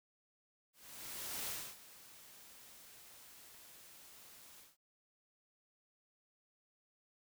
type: noise with ADSR envelope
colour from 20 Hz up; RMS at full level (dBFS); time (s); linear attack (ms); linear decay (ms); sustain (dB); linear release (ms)
white; -41; 0.73-4.77; 750; 280; -17; 180
effects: none